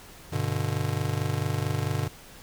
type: chord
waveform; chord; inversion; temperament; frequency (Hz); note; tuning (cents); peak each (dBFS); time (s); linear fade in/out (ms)
square; G major; none; just; 98 / 122.5 / 147; G2 / B2 / D3; 0 / -14 / +2; -31; 0.32-2.08; 10
effects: pink hiss -48 dBFS RMS until 2.42 s